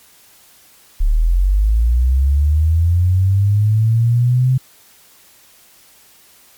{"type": "linear sweep", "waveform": "sine", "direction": "up", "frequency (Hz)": [34.65, 130.81], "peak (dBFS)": -10, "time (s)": [1, 4.58], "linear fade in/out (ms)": 10, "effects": ["white hiss -48 dBFS RMS until 6.57 s", "MP3 96 kbps"]}